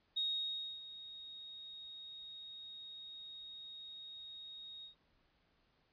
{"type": "tone with ADSR envelope", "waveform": "sine", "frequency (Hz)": 3747, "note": "A#7", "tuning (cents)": 8, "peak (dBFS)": -33, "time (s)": [0.16, 4.95], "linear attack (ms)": 14, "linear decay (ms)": 630, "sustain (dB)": -15, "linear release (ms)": 110, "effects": ["pink hiss -75 dBFS RMS until 5.92 s", "resampled to 11025 Hz"]}